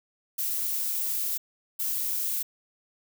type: noise bursts at uneven times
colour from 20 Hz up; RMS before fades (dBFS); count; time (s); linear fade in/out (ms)
violet; -29; 2; 0.38-1.38 / 1.79-2.43; 10
effects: none